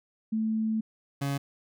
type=tone pair in turn; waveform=sine / 30% pulse; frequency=220 / 139.85 Hz; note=A3 / C#3; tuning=0 / +16 cents; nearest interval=minor sixth; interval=784 cents; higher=first; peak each=-25 dBFS; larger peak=neither; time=0.32-0.81 / 1.21-1.38 s; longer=first; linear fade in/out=10 ms; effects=none